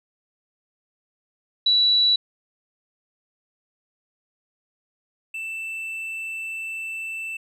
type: tone pair in turn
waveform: sine / triangle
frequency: 3935 / 2658 Hz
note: B7 / E7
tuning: -7 / +14 cents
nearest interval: perfect fifth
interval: 679 cents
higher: first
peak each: -15 / -27 dBFS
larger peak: first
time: 1.66-2.16 / 5.34-7.37 s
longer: second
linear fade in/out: 5 ms
effects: none